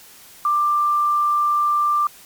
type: tone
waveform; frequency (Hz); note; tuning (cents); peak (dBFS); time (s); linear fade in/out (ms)
sine; 1184; D6; +14; -15; 0.45-2.07; 2
effects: white hiss -45 dBFS RMS until 2.25 s + MP3 96 kbps